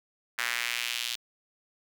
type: tone with high-pass filter sweep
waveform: square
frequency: 59.6 Hz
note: A#1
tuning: 39 cents sharp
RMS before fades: -32 dBFS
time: 0.38-1.16 s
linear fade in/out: 10 ms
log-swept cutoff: 1700 to 3400 Hz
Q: 2.1
effects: none